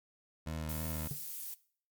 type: tone with vibrato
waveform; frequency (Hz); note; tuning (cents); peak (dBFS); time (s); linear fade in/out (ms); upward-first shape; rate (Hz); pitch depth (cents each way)
20% pulse; 78.6; D#2; +18; -32; 0.46-1.08; 10; sine; 3.1; 24
type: noise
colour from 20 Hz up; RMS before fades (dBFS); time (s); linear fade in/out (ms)
violet; -42; 0.69-1.54; 2
type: tone with exponential decay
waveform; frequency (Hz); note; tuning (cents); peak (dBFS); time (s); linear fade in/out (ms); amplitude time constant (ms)
triangle; 144.5; D3; -28; -31; 1.11-1.22; 0; 22
effects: noise-tail reverb RT60 0.5 s tail -19 dB re dry + MP3 96 kbps